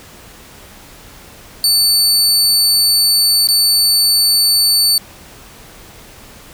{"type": "tone with dropouts", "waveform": "sawtooth", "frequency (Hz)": 4500, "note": "C#8", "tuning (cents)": 25, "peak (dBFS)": -7, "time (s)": [1.64, 4.98], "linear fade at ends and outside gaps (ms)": 1, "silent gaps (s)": [3.473, 3.487], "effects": ["pink hiss -39 dBFS RMS until 6.53 s"]}